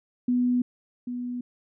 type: tone pair in turn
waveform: sine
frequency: 246.9 / 245.5 Hz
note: B3 / B3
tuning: 0 / -10 cents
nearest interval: unison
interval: 10 cents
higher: first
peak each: -20 / -29 dBFS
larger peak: first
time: 0.28-0.62 / 1.07-1.41 s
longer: neither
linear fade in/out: 5 ms
effects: none